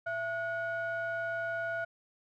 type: ring-modulated tone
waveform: triangle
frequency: 391.3 Hz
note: G4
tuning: 3 cents flat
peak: -27 dBFS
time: 0.06-1.85 s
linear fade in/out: 10 ms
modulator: 1060 Hz
effects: none